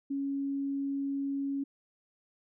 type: tone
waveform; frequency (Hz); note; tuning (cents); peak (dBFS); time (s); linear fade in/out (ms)
sine; 277.2; C#4; 0; -30; 0.1-1.64; 10
effects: none